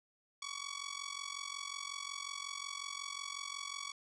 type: tone with amplitude modulation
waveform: 10% pulse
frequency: 1129 Hz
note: C#6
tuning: 31 cents sharp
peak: -29 dBFS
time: 0.42-3.92 s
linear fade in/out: 5 ms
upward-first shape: sine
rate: 45.5 Hz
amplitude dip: 85%
effects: resampled to 22050 Hz